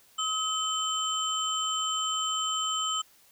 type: tone cluster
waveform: sine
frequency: 1273 / 3067 / 7410 Hz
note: D#6 / G7 / A#8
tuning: +39 / -38 / -11 cents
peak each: -31 / -30 / -34 dBFS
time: 0.18-3.02 s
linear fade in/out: 10 ms
effects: white hiss -60 dBFS RMS until 3.31 s